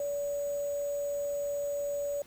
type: tone with sample-and-hold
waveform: sine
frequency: 573 Hz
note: D5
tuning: 43 cents flat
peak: -30 dBFS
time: 0-2.22 s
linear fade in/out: 2 ms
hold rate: 7350 Hz
effects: pink hiss -57 dBFS RMS until 2.26 s